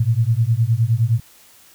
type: beating tone pair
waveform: sine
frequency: 110 / 119.7 Hz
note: A2 / A#2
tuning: 0 / +46 cents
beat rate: 9.7 Hz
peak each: -17 dBFS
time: 0-1.2 s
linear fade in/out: 5 ms
effects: white hiss -49 dBFS RMS until 1.74 s